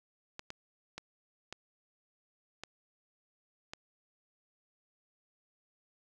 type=clicks; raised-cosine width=0.2 ms; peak=-24 dBFS; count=6; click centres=0.394 / 0.504 / 0.98 / 1.526 / 2.636 / 3.735 s; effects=none